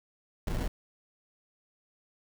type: noise with sample-and-hold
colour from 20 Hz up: brown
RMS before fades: -31 dBFS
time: 0.47-0.68 s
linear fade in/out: 5 ms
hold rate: 1225 Hz
effects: none